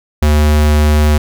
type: tone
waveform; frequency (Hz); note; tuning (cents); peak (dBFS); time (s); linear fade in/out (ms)
square; 75.2; D2; +42; -8; 0.22-1.18; 5
effects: none